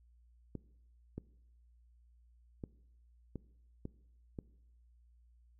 clicks, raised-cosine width 3 ms, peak -28 dBFS, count 6, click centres 0.553 / 1.18 / 2.638 / 3.357 / 3.854 / 4.388 s, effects noise-tail reverb RT60 0.8 s tail -21 dB re dry + added 59 Hz sine -62 dBFS peak until 5.59 s

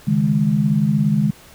sine chord, C# suspended second, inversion none, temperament equal, 138.59 / 155.56 / 207.7 Hz, C#3 / D#3 / G#3, 0 / 0 / 0 cents, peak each -21 / -18 / -17 dBFS, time 0.07-1.31 s, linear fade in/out 10 ms, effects pink hiss -45 dBFS RMS until 1.54 s

